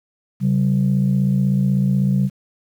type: tone pair together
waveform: sine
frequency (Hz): 135.62 / 191.8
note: C#3 / G3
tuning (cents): -38 / -37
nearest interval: tritone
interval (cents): 601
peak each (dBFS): -16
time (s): 0.4-2.3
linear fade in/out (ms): 50
effects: tanh soft clip ceiling -9 dBFS + 8-bit